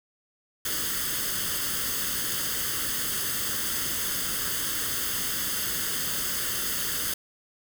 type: noise with comb filter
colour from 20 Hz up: white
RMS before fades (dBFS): -29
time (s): 0.65-7.14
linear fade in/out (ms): 5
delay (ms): 0.62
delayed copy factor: +0.7
effects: none